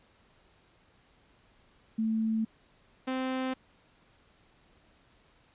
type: tone pair in turn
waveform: sine / sawtooth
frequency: 221.4 / 259.8 Hz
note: A3 / C4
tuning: +11 / -12 cents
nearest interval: minor third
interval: 277 cents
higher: second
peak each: -26 dBFS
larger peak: neither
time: 1.98-2.45 / 3.07-3.54 s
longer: neither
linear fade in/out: 10 ms
effects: pink hiss -64 dBFS RMS until 5.54 s + resampled to 8000 Hz